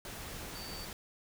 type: tone in noise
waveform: sine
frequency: 4580 Hz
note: D8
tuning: 44 cents flat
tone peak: -46 dBFS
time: 0.55-0.85 s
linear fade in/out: 2 ms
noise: pink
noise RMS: -44 dBFS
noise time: 0.05-0.93 s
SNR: -5 dB
effects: none